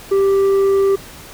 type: tone with tanh clipping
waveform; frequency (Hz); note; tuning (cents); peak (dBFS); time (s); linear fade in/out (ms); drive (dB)
sine; 392; G4; 0; -12; 0.11-0.96; 10; 5
effects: pink hiss -37 dBFS RMS until 1.33 s